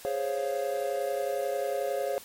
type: chord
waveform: triangle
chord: Db major seventh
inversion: second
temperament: equal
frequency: 415.3 / 523.3 / 554.4 / 698.5 Hz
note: Ab4 / C5 / Db5 / F5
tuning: 0 / 0 / 0 / 0 cents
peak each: -32 / -32 / -29 / -33 dBFS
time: 0.05-2.18 s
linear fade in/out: 0 ms
effects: white hiss -48 dBFS RMS until 2.24 s + MP3 64 kbps